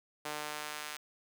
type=tone with high-pass filter sweep; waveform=sawtooth; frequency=150 Hz; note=D3; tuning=37 cents sharp; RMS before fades=-41 dBFS; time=0.25-0.97 s; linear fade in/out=5 ms; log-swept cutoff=600 to 1500 Hz; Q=0.7; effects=none